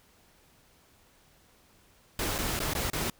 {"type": "noise with dropouts", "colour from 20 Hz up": "pink", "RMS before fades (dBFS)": -31, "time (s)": [2.19, 3.1], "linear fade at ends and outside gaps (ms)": 2, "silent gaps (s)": [[2.382, 2.386], [2.592, 2.601], [2.736, 2.75], [2.901, 2.932]], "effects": ["pink hiss -62 dBFS RMS until 3.19 s"]}